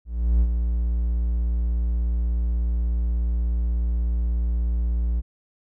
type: tone with ADSR envelope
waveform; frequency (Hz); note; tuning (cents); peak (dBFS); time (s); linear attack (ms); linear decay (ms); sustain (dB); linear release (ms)
triangle; 58.27; A#1; 0; -12; 0.05-5.22; 360; 57; -6; 31
effects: none